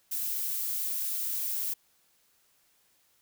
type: noise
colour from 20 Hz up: violet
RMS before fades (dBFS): -32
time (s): 0.11-1.74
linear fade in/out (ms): 10
effects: white hiss -68 dBFS RMS until 3.21 s